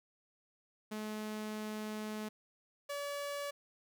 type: tone pair in turn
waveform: sawtooth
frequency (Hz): 214.2 / 571.8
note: A3 / D5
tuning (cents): -46 / -46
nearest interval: octave + perfect fourth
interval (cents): 1700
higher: second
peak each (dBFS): -35 / -34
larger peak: second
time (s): 0.91-2.29 / 2.89-3.51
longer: first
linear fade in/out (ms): 10
effects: none